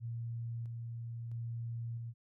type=tone with tremolo; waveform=sine; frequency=116.54 Hz; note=A#2; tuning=in tune; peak=-37 dBFS; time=0-2.14 s; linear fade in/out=50 ms; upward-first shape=square; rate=0.76 Hz; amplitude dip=25%; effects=none